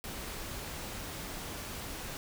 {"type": "noise", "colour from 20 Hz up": "pink", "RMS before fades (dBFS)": -41, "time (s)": [0.04, 2.17], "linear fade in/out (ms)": 0, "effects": []}